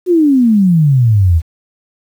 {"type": "exponential sweep", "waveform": "sine", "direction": "down", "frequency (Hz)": [372.1, 77.2], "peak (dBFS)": -6, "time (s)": [0.06, 1.42], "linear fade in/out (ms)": 50, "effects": ["7-bit"]}